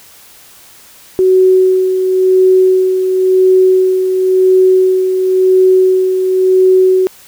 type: tone with tremolo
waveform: sine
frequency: 373.6 Hz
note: F#4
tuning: 17 cents sharp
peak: -4 dBFS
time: 1.19-7.07 s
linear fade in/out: 0 ms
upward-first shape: sine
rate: 0.95 Hz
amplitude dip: 50%
effects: white hiss -40 dBFS RMS until 7.27 s